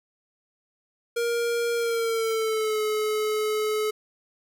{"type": "tone with pitch glide", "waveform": "square", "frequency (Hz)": [470, 428.5], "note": ["A#4", "A4"], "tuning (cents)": [14, -46], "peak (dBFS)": -24, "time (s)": [1.16, 3.91], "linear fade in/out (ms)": 10, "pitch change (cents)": -160, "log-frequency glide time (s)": [1.74, 2.81], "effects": []}